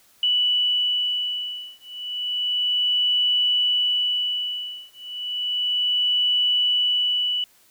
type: beating tone pair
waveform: sine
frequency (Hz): 2960 / 2960.32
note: F#7 / F#7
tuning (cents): 0 / 0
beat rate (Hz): 0.32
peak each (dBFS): -23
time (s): 0.23-7.44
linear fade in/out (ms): 2
effects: white hiss -57 dBFS RMS until 7.7 s